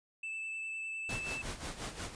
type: tone with vibrato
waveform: triangle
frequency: 2637 Hz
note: E7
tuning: in tune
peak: -36 dBFS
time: 0.23-1.42 s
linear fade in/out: 5 ms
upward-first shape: sine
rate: 9.9 Hz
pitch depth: 10 cents each way
type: noise with tremolo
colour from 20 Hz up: pink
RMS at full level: -39 dBFS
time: 1.09-2.15 s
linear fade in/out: 2 ms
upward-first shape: sine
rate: 5.6 Hz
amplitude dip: 70%
effects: resampled to 22050 Hz